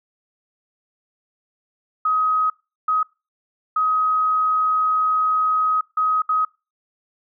sine tone bursts at uneven times, 1263 Hz, D#6, 26 cents sharp, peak -16 dBFS, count 5, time 2.05-2.5 / 2.88-3.03 / 3.76-5.81 / 5.97-6.22 / 6.29-6.45 s, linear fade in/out 5 ms, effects noise-tail reverb RT60 0.3 s tail -25 dB re dry

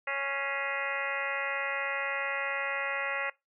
harmonic tone with a mistuned harmonic, 276.9 Hz, C#4, 2 cents flat, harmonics 2 / 3 / 4 / 5 / 6 / 7 / 8 / 9 / 10, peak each -38 / -41 / -40 / -38 / -40 / -36 / -39 / -39 / -45 dBFS, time 0.07-3.3 s, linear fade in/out 5 ms, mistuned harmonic 8, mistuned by -81 cents, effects noise-tail reverb RT60 0.2 s tail -22 dB re dry

